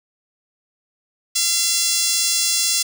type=tone with high-pass filter; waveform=5% pulse; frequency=682 Hz; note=F5; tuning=41 cents flat; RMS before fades=-19 dBFS; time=1.35-2.83 s; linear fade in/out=10 ms; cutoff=4400 Hz; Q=0.71; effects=none